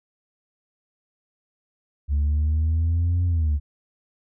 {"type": "exponential two-way sweep", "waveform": "sine", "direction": "up then down", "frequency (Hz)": [71, 89.1, 71], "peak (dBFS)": -16, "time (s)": [2.08, 3.6], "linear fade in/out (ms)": 50, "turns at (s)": 3.25, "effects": ["tanh soft clip ceiling -17 dBFS"]}